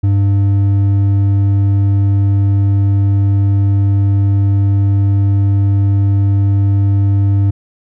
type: tone with hard clipping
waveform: sine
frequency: 99.4 Hz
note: G2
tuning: 25 cents sharp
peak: -10 dBFS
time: 0.03-7.51 s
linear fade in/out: 10 ms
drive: 5 dB
effects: none